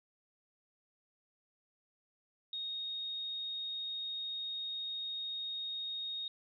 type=tone; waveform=sine; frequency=3727 Hz; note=A#7; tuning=1 cent flat; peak=-37 dBFS; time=2.53-6.28 s; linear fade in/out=2 ms; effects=none